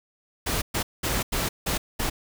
pink noise bursts at uneven times, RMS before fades -26 dBFS, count 6, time 0.46-0.62 / 0.74-0.83 / 1.03-1.23 / 1.32-1.49 / 1.66-1.78 / 1.99-2.1 s, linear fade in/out 10 ms, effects none

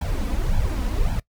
brown noise with flanger, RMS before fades -22 dBFS, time 0.01-1.2 s, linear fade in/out 5 ms, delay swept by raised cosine 1.2 to 4.1 ms, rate 1.8 Hz, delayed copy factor +0.9, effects noise-tail reverb RT60 0.1 s tail -21 dB re dry

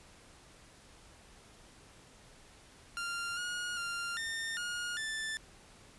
sawtooth tone with pitch steps, 1393 / 1438 / 1394 / 1814 / 1431 / 1764 Hz, F6 / F#6 / F6 / A#6 / F6 / A6, -5 / -50 / -4 / -48 / +42 / +4 cents, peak -32 dBFS, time 2.97-5.37 s, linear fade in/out 0 ms, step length 400 ms, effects pink hiss -58 dBFS RMS until 5.98 s + resampled to 24000 Hz

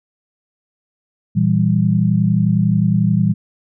sine chord, E diminished, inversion second, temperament equal, 116.54 / 164.81 / 196 Hz, Bb2 / E3 / G3, 0 / 0 / 0 cents, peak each -17 / -16 / -16 dBFS, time 1.35-3.34 s, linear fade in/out 20 ms, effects none

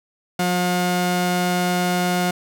sawtooth tone pair together, 179.15 / 358.3 Hz, F3 / F4, +44 / +44 cents, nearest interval octave, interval 1200 cents, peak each -16 dBFS, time 0.39-2.31 s, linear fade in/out 5 ms, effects none

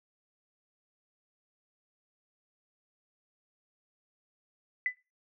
sine tone with exponential decay, 2000 Hz, B6, 21 cents sharp, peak -23 dBFS, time 4.86-4.97 s, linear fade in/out 1 ms, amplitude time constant 23 ms, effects noise-tail reverb RT60 0.3 s tail -23 dB re dry

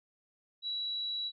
sine tone, 3913 Hz, B7, 17 cents flat, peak -33 dBFS, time 0.62-1.32 s, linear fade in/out 50 ms, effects none

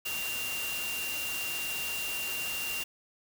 sine tone in noise, 2775 Hz, F7, 12 cents flat, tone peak -34 dBFS, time 0.05-2.84 s, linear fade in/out 10 ms, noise white, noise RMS -37 dBFS, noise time 0.05-2.84 s, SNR 0 dB, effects none

